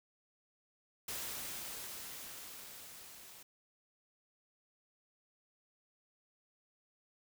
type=noise with level ramp; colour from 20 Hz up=white; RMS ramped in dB=-41 to -55 dBFS; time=1.08-3.43 s; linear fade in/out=5 ms; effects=none